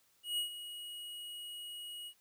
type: tone with ADSR envelope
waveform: square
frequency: 2900 Hz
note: F#7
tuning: 35 cents flat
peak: -32 dBFS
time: 0.23-2.14 s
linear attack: 150 ms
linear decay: 110 ms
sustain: -12 dB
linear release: 71 ms
effects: white hiss -71 dBFS RMS until 2.2 s